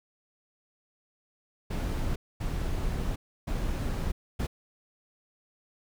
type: noise bursts at uneven times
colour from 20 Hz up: brown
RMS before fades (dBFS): -30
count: 4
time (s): 1.7-2.16 / 2.4-3.16 / 3.47-4.12 / 4.39-4.47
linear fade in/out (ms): 10
effects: none